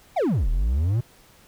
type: exponential two-way sweep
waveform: triangle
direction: down then up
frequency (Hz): 827 to 36.96 to 125.8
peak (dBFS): -17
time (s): 0.16-1.01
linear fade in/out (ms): 10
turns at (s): 0.49
effects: pink hiss -54 dBFS RMS until 1.47 s